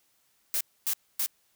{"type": "noise bursts", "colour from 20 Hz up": "blue", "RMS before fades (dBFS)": -28, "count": 3, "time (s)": [0.54, 1.261], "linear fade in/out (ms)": 0, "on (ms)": 67, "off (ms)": 260, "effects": ["white hiss -69 dBFS RMS until 1.55 s"]}